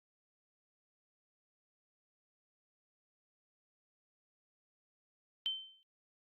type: tone with exponential decay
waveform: sine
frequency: 3094 Hz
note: G7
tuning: 23 cents flat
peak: -30 dBFS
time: 5.46-5.83 s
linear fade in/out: 0 ms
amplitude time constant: 80 ms
effects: Opus 48 kbps